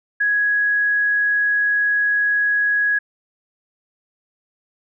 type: tone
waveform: sine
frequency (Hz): 1667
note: G#6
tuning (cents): +6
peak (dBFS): -15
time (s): 0.2-2.99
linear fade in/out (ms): 10
effects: none